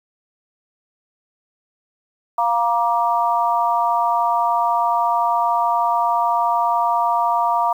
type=chord; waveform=sine; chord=Bb major; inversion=second; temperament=equal with one note detuned; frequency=698.5 / 944.8 / 1174.7 Hz; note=F5 / Bb5 / D6; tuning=0 / +23 / 0 cents; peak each=-20 / -18 / -22 dBFS; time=2.38-7.73 s; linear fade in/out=5 ms; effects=8-bit